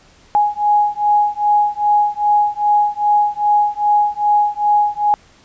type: beating tone pair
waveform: sine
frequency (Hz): 830.6 / 833.1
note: G#5 / G#5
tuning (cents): 0 / +5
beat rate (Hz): 2.5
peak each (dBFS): -15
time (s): 0.35-5.14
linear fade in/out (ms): 0
effects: pink hiss -49 dBFS RMS until 5.44 s + resampled to 16000 Hz